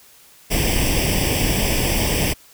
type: noise with comb filter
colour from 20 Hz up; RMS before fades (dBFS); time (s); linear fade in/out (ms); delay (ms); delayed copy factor
pink; -19; 0.5-2.34; 20; 0.37; +0.85
effects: white hiss -49 dBFS RMS until 2.53 s